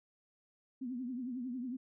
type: tone with vibrato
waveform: sine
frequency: 250 Hz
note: B3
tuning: 21 cents sharp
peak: -37 dBFS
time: 0.81-1.77 s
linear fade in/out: 10 ms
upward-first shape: triangle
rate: 11 Hz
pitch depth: 130 cents each way
effects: none